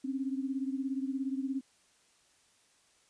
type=beating tone pair; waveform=sine; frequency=264.1 / 281.1 Hz; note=C4 / C#4; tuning=+16 / +24 cents; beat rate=17 Hz; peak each=-33 / -37 dBFS; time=0.04-1.61 s; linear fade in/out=10 ms; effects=white hiss -67 dBFS RMS until 3.09 s + resampled to 22050 Hz